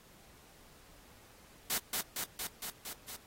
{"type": "noise with echo", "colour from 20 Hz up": "white", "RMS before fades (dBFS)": -33, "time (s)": [1.7, 1.78], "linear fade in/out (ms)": 2, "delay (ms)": 230, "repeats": 6, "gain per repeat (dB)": -2, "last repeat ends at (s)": 3.16, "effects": ["pink hiss -60 dBFS RMS until 3.26 s", "AAC 48 kbps"]}